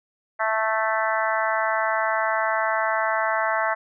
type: harmonic tone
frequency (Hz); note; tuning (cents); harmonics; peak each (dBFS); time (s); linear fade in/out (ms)
220; A3; 0; 3 / 4 / 5 / 6 / 7 / 8 / 9; -26 / -27 / -28 / -29 / -29 / -30 / -31; 0.39-3.75; 20
effects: none